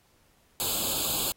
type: noise with comb filter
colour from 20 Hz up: white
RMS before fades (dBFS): -29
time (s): 0.6-1.32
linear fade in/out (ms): 0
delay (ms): 0.26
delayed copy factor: +1
effects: pink hiss -65 dBFS RMS until 1.36 s + AAC 48 kbps